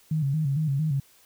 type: tone with vibrato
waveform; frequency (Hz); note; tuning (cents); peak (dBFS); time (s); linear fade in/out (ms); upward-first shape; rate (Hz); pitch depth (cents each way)
sine; 146.83; D3; 0; -22; 0.11-1; 5; square; 4.4; 110
effects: white hiss -58 dBFS RMS until 1.25 s